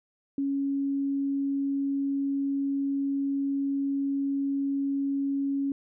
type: tone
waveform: sine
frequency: 277.2 Hz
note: C#4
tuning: in tune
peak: -25 dBFS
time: 0.38-5.72 s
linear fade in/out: 2 ms
effects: none